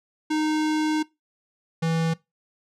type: tone pair in turn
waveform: square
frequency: 308.8 / 163.58 Hz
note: D#4 / E3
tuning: -13 / -13 cents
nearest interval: major seventh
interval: 1100 cents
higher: first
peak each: -22 / -22 dBFS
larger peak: neither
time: 0.3-1.03 / 1.82-2.14 s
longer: first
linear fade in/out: 10 ms
effects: noise-tail reverb RT60 0.2 s tail -21 dB re dry + low-pass 7000 Hz 12 dB/octave